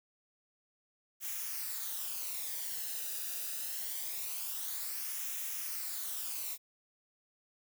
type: noise with flanger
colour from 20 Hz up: blue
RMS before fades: -39 dBFS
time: 1.2-6.58 s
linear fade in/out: 50 ms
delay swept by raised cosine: 0.22 to 0.93 ms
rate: 0.24 Hz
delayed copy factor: -0.55
effects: none